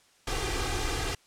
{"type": "noise with comb filter", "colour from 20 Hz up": "pink", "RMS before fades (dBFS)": -30, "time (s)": [0.27, 1.15], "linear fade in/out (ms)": 5, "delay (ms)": 2.5, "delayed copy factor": 0.8, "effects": ["white hiss -62 dBFS RMS until 1.26 s", "low-pass 8000 Hz 12 dB/octave"]}